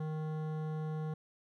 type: tone with hard clipping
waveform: sine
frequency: 155.56 Hz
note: D#3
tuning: in tune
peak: -37 dBFS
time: 0-1.14 s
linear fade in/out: 5 ms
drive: 14 dB
effects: none